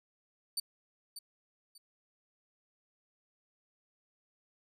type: tone with echo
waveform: 25% pulse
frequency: 4574 Hz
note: D8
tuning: 47 cents flat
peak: -27 dBFS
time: 0.57-0.6 s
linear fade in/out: 5 ms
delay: 590 ms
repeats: 2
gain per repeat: -11 dB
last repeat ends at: 1.78 s
effects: none

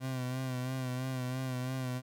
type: tone with vibrato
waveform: 30% pulse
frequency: 128.5 Hz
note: C3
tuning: 31 cents flat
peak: -31 dBFS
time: 0-2.02 s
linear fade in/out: 50 ms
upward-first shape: sine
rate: 3 Hz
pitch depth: 41 cents each way
effects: none

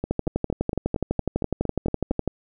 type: two click trains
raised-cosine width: 2 ms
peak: -9 / -13 dBFS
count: 27 / 10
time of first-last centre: 0.11-2.277 / 0.04-2.114 s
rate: 12 / 4.34 Hz
effects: none

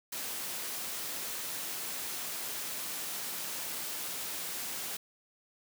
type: high-pass noise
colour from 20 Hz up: white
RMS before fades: -38 dBFS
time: 0.12-4.97 s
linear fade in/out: 5 ms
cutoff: 140 Hz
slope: 12 dB/octave
effects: none

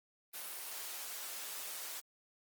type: high-pass noise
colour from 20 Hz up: white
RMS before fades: -44 dBFS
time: 0.33-2.01 s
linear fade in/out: 20 ms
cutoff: 470 Hz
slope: 12 dB/octave
effects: Opus 24 kbps

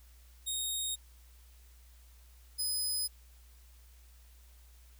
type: tone pair in turn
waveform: 15% pulse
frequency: 3729 / 5024 Hz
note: A#7 / D#8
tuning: 0 / +16 cents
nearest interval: perfect fourth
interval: 516 cents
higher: second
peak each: -26 dBFS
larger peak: neither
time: 0.46-0.96 / 2.58-3.08 s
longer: neither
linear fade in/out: 20 ms
effects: added 60 Hz sine -55 dBFS peak until 4.99 s + white hiss -65 dBFS RMS until 4.99 s

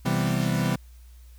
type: chord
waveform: 40% pulse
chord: C major seventh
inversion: none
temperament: equal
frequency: 130.81 / 164.81 / 196 / 246.9 Hz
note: C3 / E3 / G3 / B3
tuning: 0 / 0 / 0 / 0 cents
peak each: -26 / -26 / -27 / -30 dBFS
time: 0.05-0.76 s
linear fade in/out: 10 ms
effects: added 60 Hz sine -45 dBFS peak until 1.38 s + white hiss -61 dBFS RMS until 1.38 s

